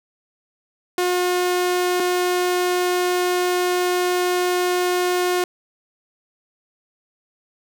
sawtooth tone pair in turn, 359.4 / 359.4 Hz, F4 / F4, +50 / +50 cents, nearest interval unison, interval 0 cents, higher neither, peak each -14 dBFS, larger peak neither, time 0.98-2 / 2-5.44 s, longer second, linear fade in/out 2 ms, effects none

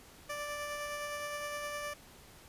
15% pulse tone with tremolo, 587.3 Hz, D5, in tune, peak -30 dBFS, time 0.29-1.94 s, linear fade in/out 10 ms, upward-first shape sine, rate 9.7 Hz, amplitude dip 25%, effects pink hiss -56 dBFS RMS until 2.48 s + resampled to 32000 Hz

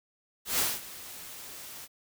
white noise with ADSR envelope, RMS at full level -26 dBFS, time 0.45-1.88 s, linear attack 140 ms, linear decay 210 ms, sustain -18 dB, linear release 41 ms, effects none

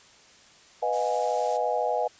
sine chord, F half-diminished seventh, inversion second, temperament equal with one note detuned, 493.9 / 622.3 / 714.4 / 830.6 Hz, Cb5 / Eb5 / F5 / Ab5, 0 / 0 / +39 / 0 cents, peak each -29 dBFS, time 0.82-2.08 s, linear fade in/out 10 ms
blue noise, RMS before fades -39 dBFS, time 0.92-1.58 s, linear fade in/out 20 ms
effects white hiss -54 dBFS RMS until 2.19 s + resampled to 16000 Hz

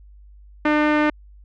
sawtooth tone with low-pass filter, 300.9 Hz, D4, 42 cents sharp, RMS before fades -18 dBFS, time 0.65-1.1 s, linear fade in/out 5 ms, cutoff 2000 Hz, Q 1.8, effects added 50 Hz sine -43 dBFS peak until 1.44 s

